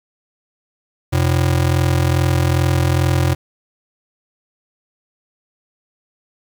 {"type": "ring-modulated tone", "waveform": "square", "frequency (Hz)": 109.6, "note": "A2", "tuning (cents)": -6, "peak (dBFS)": -11, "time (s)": [1.12, 3.35], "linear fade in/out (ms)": 20, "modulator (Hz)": 21.2, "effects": ["7-bit"]}